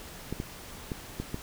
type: clicks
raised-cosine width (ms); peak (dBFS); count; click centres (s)
3; -19; 5; 0.326 / 0.401 / 0.918 / 1.2 / 1.344
effects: pink hiss -45 dBFS RMS until 1.42 s